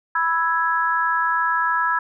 sine chord, E major, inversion second, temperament equal, 987.8 / 1318.5 / 1661.2 Hz, B5 / E6 / G#6, 0 / 0 / 0 cents, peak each -22 dBFS, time 0.15-1.99 s, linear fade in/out 5 ms, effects none

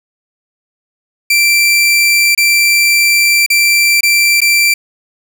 sawtooth tone with dropouts, 2349 Hz, D7, in tune, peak -4 dBFS, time 1.3-4.74 s, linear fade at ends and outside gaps 5 ms, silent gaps 2.35-2.376 / 3.463-3.501 / 4.008-4.031 / 4.405-4.416 s, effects none

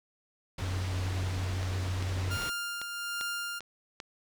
pink low-pass noise, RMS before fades -40 dBFS, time 0.58-2.5 s, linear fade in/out 5 ms, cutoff 6000 Hz, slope 12 dB/octave
triangle tone, 92.5 Hz, F#2, in tune, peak -28 dBFS, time 0.62-2.37 s, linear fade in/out 0 ms
click train, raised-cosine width 0.2 ms, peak -22 dBFS, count 7, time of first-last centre 1.63-4.002 s, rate 2.53 Hz
sawtooth tone with tremolo, 1400 Hz, F6, 4 cents sharp, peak -28 dBFS, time 2.3-3.6 s, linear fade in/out 20 ms, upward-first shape triangle, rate 1.3 Hz, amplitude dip 45%
effects none

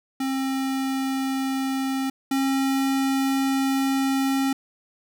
square tone pair in turn, 267 / 269.8 Hz, C4 / C#4, +35 / -47 cents, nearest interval unison, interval 18 cents, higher second, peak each -24 / -21 dBFS, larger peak second, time 0.2-2.1 / 2.31-4.53 s, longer second, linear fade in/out 5 ms, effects none

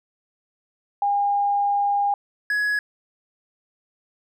sine / triangle tone pair in turn, 810 / 1679.1 Hz, G#5 / G#6, -43 / +19 cents, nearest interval octave + minor second, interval 1262 cents, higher second, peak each -18 dBFS, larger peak neither, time 1.02-2.14 / 2.5-2.79 s, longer first, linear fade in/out 2 ms, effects none

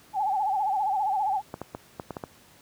sine tone with vibrato, 808 Hz, G#5, 48 cents flat, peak -23 dBFS, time 0.13-1.42 s, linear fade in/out 50 ms, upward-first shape sine, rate 15 Hz, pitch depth 120 cents each way
clicks, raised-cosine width 1 ms, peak -19 dBFS, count 7, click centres 1.541 / 1.616 / 1.749 / 1.998 / 2.107 / 2.168 / 2.238 s
effects pink hiss -55 dBFS RMS until 2.61 s + high-pass 80 Hz 12 dB/octave

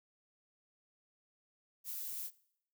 violet noise, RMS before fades -42 dBFS, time 1.84-2.31 s, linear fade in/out 50 ms, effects noise-tail reverb RT60 0.7 s tail -21 dB re dry

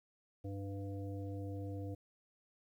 harmonic tone with a mistuned harmonic, 99.2 Hz, G2, 21 cents sharp, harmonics 1 / 3 / 5 / 7, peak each -41 / -46 / -49 / -56 dBFS, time 0.44-1.95 s, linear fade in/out 10 ms, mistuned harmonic 1, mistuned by -21 cents, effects 12-bit

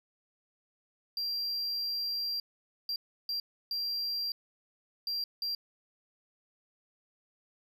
triangle tone bursts at uneven times, 4741 Hz, D8, 16 cents sharp, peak -30 dBFS, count 6, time 1.17-2.4 / 2.89-2.96 / 3.29-3.4 / 3.71-4.32 / 5.07-5.24 / 5.42-5.55 s, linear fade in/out 2 ms, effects none

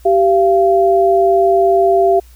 sine tone pair together, 388.6 / 686 Hz, G4 / F5, -15 / -31 cents, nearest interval minor seventh, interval 984 cents, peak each -11 dBFS, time 0.05-2.2 s, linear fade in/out 10 ms, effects added 60 Hz sine -39 dBFS peak until 2.35 s + white hiss -50 dBFS RMS until 2.35 s

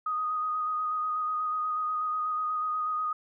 sine tone with vibrato, 1244.5 Hz, D#6, in tune, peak -27 dBFS, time 0.06-3.13 s, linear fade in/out 5 ms, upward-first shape square, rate 8.2 Hz, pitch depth 16 cents each way, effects none

